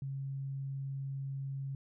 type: tone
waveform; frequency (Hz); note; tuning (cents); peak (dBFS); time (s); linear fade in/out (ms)
sine; 136.5; C#3; -26; -36; 0.02-1.75; 2
effects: none